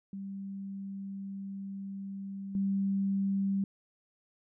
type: tone with level steps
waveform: sine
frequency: 196 Hz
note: G3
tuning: in tune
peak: -37 / -27 dBFS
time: 0.13-3.64 s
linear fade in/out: 2 ms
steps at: 2.55 s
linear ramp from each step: 2 ms
effects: none